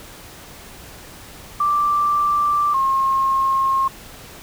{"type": "tone pair in turn", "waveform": "sine", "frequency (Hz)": [1174.7, 1074.1], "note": ["D6", "C6"], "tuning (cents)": [0, 45], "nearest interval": "major second", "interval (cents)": 155, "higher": "first", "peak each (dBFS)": -15, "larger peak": "neither", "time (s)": [[1.6, 2.74], [2.74, 3.88]], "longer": "neither", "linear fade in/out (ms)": 5, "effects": ["pink hiss -40 dBFS RMS until 4.42 s"]}